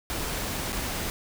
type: noise with dropouts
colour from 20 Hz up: pink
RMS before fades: -31 dBFS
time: 0.1-1.1 s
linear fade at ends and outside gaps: 0 ms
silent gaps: 0.722-0.728 s
effects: none